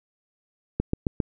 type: click train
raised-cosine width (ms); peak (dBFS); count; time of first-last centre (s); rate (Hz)
3; -10; 4; 0.8-1.202; 7.46
effects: none